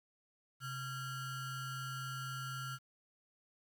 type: ring-modulated tone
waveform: square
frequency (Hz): 754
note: F#5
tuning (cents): +32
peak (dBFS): -38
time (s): 0.6-2.79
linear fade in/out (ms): 50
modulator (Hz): 622
effects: 11-bit